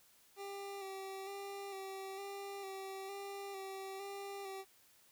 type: tone with vibrato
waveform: 25% pulse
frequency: 392 Hz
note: G4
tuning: in tune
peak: -40 dBFS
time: 0.36-4.65 s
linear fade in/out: 50 ms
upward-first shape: square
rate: 1.1 Hz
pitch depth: 25 cents each way
effects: white hiss -67 dBFS RMS until 5.11 s